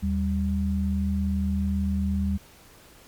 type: tone pair together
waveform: sine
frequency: 78.28 / 196 Hz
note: D#2 / G3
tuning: +11 / 0 cents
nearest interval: octave + major third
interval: 1589 cents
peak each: -25 dBFS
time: 0.02-2.38 s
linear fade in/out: 20 ms
effects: pink hiss -52 dBFS RMS until 3.07 s + MP3 96 kbps